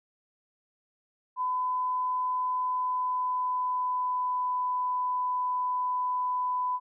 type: tone with pitch glide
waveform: sine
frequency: 1007 to 999.5 Hz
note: B5 to B5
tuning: +33 to +20 cents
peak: -26 dBFS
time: 1.36-6.8 s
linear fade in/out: 50 ms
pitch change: -13 cents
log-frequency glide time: 2.61-4.49 s
effects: none